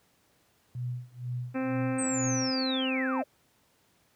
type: tone with tremolo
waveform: sine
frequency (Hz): 123.47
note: B2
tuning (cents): 0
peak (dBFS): -29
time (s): 0.75-2.51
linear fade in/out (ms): 0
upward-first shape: sine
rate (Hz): 2.1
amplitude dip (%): 95
type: harmonic tone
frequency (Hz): 261.6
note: C4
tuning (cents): 0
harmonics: 1 / 2 / 3 / 4 / 5 / 6 / 7 / 8 / 9 / 10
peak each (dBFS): -29 / -35 / -42 / -46 / -44 / -45 / -47 / -52 / -47 / -49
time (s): 1.54-3.23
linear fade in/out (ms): 20
type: linear sweep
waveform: sine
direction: down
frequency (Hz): 8372 to 521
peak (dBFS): -31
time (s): 1.98-3.24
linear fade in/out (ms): 10
effects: pink hiss -67 dBFS RMS until 4.15 s + high-pass 80 Hz 12 dB/octave